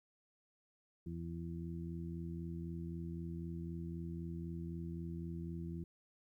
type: harmonic tone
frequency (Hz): 83.9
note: E2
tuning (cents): +31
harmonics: 1 / 2 / 3 / 4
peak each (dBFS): -46 / -43 / -53 / -49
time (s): 1.06-5.84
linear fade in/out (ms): 5
effects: 13-bit